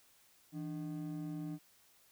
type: ring-modulated tone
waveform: triangle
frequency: 230.3 Hz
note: A#3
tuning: 21 cents flat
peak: -34 dBFS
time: 0.52-1.59 s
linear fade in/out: 50 ms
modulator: 66.8 Hz
effects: white hiss -67 dBFS RMS until 2.11 s